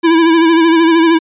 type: tone with vibrato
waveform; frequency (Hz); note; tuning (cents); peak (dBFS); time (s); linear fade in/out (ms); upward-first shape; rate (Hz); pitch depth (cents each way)
square; 329.6; E4; 0; -7; 0.03-1.19; 20; sine; 13; 50
effects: resampled to 8000 Hz